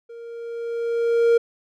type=tone with level ramp; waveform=triangle; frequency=466.2 Hz; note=A#4; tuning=in tune; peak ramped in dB=-35 to -10 dBFS; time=0.09-1.38 s; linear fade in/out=10 ms; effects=none